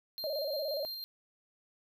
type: tone with tremolo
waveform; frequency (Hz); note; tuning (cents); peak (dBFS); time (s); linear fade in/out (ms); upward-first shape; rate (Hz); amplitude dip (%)
square; 4186; C8; 0; -38; 0.18-1.04; 0; square; 5.9; 25
type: tone with vibrato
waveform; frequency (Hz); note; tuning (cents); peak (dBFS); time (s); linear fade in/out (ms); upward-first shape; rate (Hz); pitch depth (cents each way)
sine; 587.3; D5; 0; -33; 0.24-0.85; 0; square; 17; 100
effects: 11-bit